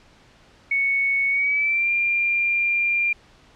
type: tone with pitch glide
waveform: sine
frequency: 2217 to 2390 Hz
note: C#7 to D7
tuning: 0 to +30 cents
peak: -18 dBFS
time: 0.71-3.13 s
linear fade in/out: 5 ms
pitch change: +130 cents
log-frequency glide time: 1.29-1.91 s
effects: pink hiss -53 dBFS RMS until 3.55 s + low-pass 5000 Hz 12 dB/octave